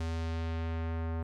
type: tone with low-pass filter sweep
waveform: square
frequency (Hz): 82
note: E2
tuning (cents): -9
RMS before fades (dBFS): -34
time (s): 0-1.23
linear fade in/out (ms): 5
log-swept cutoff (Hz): 7100 to 1300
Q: 0.89
effects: 12-bit